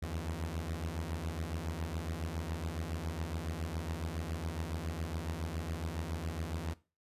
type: beating tone pair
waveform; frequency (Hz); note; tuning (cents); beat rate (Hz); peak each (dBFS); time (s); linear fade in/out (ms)
sawtooth; 77.78 / 84.98; D#2 / F2; 0 / -47; 7.2; -35 / -35; 0.02-6.74; 10
effects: noise-tail reverb RT60 0.3 s tail -18 dB re dry + resampled to 32000 Hz